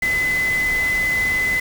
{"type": "tone in noise", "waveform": "sine", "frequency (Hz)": 2022, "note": "B6", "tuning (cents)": 40, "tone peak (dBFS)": -17, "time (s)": [0.02, 1.6], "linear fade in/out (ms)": 5, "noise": "pink", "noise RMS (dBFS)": -30, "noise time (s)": [0.02, 1.6], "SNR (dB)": 10, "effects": []}